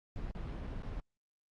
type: noise with dropouts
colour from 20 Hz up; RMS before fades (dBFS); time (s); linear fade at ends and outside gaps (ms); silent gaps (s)
brown; -40; 0.16-1; 0; 0.312-0.35 / 0.669-0.673 / 0.823-0.833
effects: low-pass 4000 Hz 12 dB/octave + Opus 32 kbps